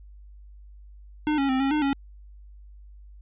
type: tone with pitch steps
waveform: square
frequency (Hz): 302.6 / 275.4 / 261.4 / 272.3 / 302.7 / 276.7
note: D#4 / C#4 / C4 / C#4 / D#4 / C#4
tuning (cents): -48 / -11 / -1 / -31 / -48 / -3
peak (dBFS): -22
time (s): 1.27-1.93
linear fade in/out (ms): 0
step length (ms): 110
effects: added 50 Hz sine -44 dBFS peak until 3.21 s + resampled to 8000 Hz